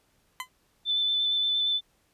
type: tone with exponential decay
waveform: 20% pulse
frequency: 1018 Hz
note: C6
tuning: 48 cents flat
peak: -23 dBFS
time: 0.4-0.49 s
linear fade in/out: 1 ms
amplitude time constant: 18 ms
type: tone with vibrato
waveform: sine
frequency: 3520 Hz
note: A7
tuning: in tune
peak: -23 dBFS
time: 0.85-1.81 s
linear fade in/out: 50 ms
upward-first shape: square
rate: 8.6 Hz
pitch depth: 12 cents each way
effects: pink hiss -68 dBFS RMS until 2.13 s + resampled to 32000 Hz